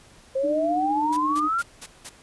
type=exponential sweep; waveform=sine; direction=up; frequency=523.3 to 1418 Hz; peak=-21 dBFS; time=0.35-1.62 s; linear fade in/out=10 ms
type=tone with tremolo; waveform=sine; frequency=302.5 Hz; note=D#4; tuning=49 cents flat; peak=-24 dBFS; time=0.43-1.49 s; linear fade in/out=20 ms; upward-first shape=triangle; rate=15 Hz; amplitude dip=50%
type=noise bursts; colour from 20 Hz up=white; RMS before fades=-37 dBFS; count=5; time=1.12-2.095 s; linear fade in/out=10 ms; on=51 ms; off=180 ms
effects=pink hiss -52 dBFS RMS until 2.22 s + resampled to 24000 Hz